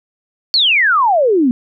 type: exponential sweep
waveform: sine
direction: down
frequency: 4540 to 233.1 Hz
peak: -9 dBFS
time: 0.54-1.51 s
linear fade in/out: 0 ms
effects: none